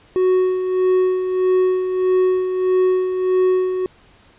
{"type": "tone with tremolo", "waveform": "triangle", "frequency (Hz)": 370, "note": "F#4", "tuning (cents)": 0, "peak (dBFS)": -10, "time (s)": [0.16, 3.86], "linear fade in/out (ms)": 0, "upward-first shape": "sine", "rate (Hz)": 1.6, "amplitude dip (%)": 55, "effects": ["pink hiss -51 dBFS RMS until 4.38 s", "resampled to 8000 Hz"]}